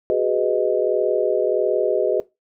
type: chord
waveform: sine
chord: G# minor seventh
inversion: third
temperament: just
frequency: 373.8 / 415.3 / 498.4 / 623 Hz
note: F#4 / G#4 / B4 / D#5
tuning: +18 / 0 / +16 / +2 cents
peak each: -22 dBFS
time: 0.1-2.2 s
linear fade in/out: 0 ms
effects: noise-tail reverb RT60 0.2 s tail -19 dB re dry